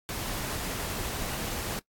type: noise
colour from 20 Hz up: pink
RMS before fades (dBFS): -34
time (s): 0.09-1.79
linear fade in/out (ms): 0
effects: noise-tail reverb RT60 0.1 s tail -21 dB re dry + AAC 64 kbps